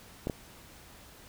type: clicks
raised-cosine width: 2 ms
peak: -18 / -18 dBFS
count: 2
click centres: 0.271 / 0.298 s
effects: pink hiss -53 dBFS RMS until 1.28 s